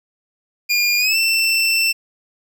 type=tone with pitch glide; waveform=25% pulse; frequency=2416 to 2681 Hz; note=D7 to E7; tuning=+48 to +29 cents; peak=-11 dBFS; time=0.69-1.93 s; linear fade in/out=20 ms; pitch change=+181 cents; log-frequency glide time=0.98-1.17 s; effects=none